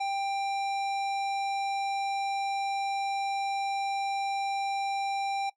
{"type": "tone with tanh clipping", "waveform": "sine", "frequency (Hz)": 790, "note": "G5", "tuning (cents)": 13, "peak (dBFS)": -30, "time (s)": [0, 5.5], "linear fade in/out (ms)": 10, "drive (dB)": 18, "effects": ["noise-tail reverb RT60 0.1 s tail -20 dB re dry", "low-pass 8000 Hz 12 dB/octave"]}